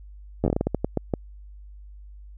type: slowing click train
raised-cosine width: 2 ms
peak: -9 dBFS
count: 13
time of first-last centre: 0.44-1.138 s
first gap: 10 ms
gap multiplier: 1.29
effects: added 50 Hz sine -41 dBFS peak until 2.37 s